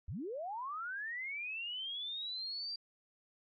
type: linear sweep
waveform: sine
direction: up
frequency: 55.6 to 4754 Hz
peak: -38 dBFS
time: 0.08-2.76 s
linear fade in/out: 5 ms
effects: MP3 48 kbps